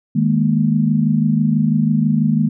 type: chord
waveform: sine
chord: D# suspended fourth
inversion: none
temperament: equal with one note detuned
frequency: 155.56 / 207.7 / 233.8 Hz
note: D#3 / G#3 / A#3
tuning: 0 / 0 / +5 cents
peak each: -17 dBFS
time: 0.15-2.49 s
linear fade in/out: 10 ms
effects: none